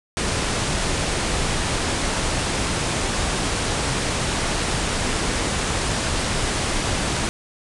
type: low-pass noise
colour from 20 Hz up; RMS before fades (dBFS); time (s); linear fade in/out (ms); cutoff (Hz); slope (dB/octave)
pink; -23; 0.17-7.29; 0; 10000; 96
effects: none